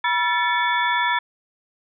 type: tone cluster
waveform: sine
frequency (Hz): 968 / 1354 / 1749 / 2236 / 3451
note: B5 / E6 / A6 / C#7 / A7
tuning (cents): -35 / +46 / -11 / +14 / -34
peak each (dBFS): -21 / -28 / -23 / -28 / -29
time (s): 0.04-1.19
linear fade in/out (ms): 5
effects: none